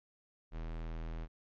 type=tone; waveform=square; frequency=40.71 Hz; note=E1; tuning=21 cents flat; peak=-39 dBFS; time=0.51-1.28 s; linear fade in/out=50 ms; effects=low-pass 3000 Hz 12 dB/octave + MP3 48 kbps